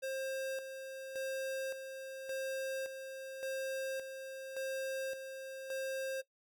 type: tone with tremolo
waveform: square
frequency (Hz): 532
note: C5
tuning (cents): +29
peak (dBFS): -37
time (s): 0.02-6.22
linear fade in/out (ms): 20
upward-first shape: square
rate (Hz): 0.88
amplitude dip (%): 55
effects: noise-tail reverb RT60 0.1 s tail -18 dB re dry